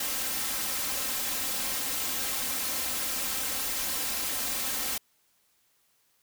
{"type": "noise with comb filter", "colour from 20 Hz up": "white", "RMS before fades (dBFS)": -31, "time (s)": [0, 4.98], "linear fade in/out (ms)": 5, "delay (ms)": 3.8, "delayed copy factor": 0.65, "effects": ["white hiss -69 dBFS RMS until 6.22 s"]}